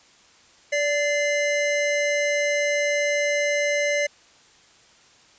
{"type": "tone pair together", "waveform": "square", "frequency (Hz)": [581.7, 2073], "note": ["D5", "C7"], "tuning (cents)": [-17, -17], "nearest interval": "octave + minor seventh", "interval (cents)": 2200, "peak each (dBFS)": [-23, -25], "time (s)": [0.72, 4.07], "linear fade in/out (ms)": 10, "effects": ["white hiss -54 dBFS RMS until 5.38 s", "resampled to 16000 Hz"]}